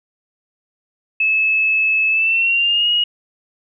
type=tone with pitch glide; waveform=sine; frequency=2600 to 2885 Hz; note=E7 to F#7; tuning=-24 to -44 cents; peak=-13 dBFS; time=1.2-3.04 s; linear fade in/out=5 ms; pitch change=+180 cents; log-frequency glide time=2.09-2.9 s; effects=none